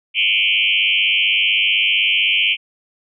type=tone with frequency modulation; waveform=sine; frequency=2713 Hz; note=E7; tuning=49 cents sharp; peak=-13 dBFS; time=0.14-2.57 s; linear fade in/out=50 ms; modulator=95.8 Hz; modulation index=4.7; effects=none